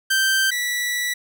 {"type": "tone pair in turn", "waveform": "sawtooth", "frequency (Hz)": [1562, 1955.5], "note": ["G6", "B6"], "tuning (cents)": [-7, -18], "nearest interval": "major third", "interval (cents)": 389, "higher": "second", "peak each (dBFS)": [-13, -18], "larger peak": "first", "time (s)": [[0.1, 0.51], [0.51, 1.14]], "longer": "second", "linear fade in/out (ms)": 10, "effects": []}